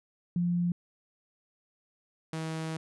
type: tone pair in turn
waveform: sine / sawtooth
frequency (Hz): 174.61 / 160.18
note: F3 / E3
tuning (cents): 0 / -49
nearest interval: minor second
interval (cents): 149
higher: first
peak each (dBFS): -25 / -29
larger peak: first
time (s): 0.36-0.72 / 2.33-2.77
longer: second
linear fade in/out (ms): 2
effects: resampled to 24000 Hz